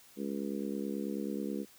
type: harmonic tone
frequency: 69.3 Hz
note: C#2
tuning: in tune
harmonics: 3 / 4 / 5 / 6 / 7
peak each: -37 / -39 / -41 / -43 / -44 dBFS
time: 0.16-1.66 s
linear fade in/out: 50 ms
effects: white hiss -59 dBFS RMS until 1.78 s